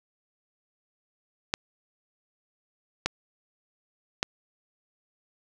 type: clicks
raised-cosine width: 0.2 ms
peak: -7 dBFS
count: 3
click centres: 1.539 / 3.06 / 4.229 s
effects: none